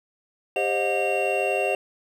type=tone cluster; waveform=triangle; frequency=397.9 / 530 / 622 / 721 / 2750 Hz; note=G4 / C5 / D#5 / F#5 / F7; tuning=+26 / +22 / -1 / -45 / -27 cents; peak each=-26 dBFS; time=0.56-1.75 s; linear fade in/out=2 ms; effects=none